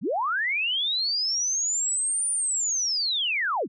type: linear two-way sweep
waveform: sine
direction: up then down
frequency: 130 to 9397 to 130 Hz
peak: -23 dBFS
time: 0.01-3.68 s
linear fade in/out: 50 ms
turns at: 2.3 s
effects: none